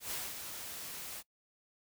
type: noise with ADSR envelope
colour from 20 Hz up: white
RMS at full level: -38 dBFS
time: 0-1.23 s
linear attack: 110 ms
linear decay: 230 ms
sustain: -6 dB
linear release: 42 ms
effects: noise-tail reverb RT60 0.1 s tail -21 dB re dry